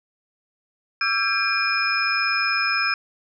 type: tone cluster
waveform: sine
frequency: 1148 / 1342 / 1601 / 2416 / 5140 Hz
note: D6 / E6 / G6 / D7 / E8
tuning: -40 / +31 / +36 / +48 / -45 cents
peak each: -33 / -26 / -24 / -24 / -26 dBFS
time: 1.01-2.94 s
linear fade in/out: 2 ms
effects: none